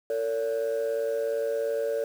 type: tone pair together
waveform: sine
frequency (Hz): 452.8 / 570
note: A4 / C#5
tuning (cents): +50 / +48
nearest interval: major third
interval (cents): 398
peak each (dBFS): -26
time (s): 0.1-2.04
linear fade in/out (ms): 2
effects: tanh soft clip ceiling -22 dBFS + 8-bit